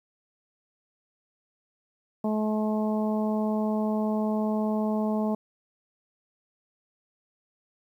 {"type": "harmonic tone", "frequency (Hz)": 214.8, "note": "A3", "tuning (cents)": -41, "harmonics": [1, 2, 3, 4, 5], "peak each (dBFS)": [-25, -33, -32, -36, -41], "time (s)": [2.24, 5.35], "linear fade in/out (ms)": 5, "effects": ["10-bit"]}